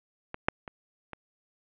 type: clicks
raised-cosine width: 0.5 ms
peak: -20 / -7 / -24 / -23 dBFS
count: 4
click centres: 0.344 / 0.485 / 0.678 / 1.133 s
effects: resampled to 8000 Hz + 8-bit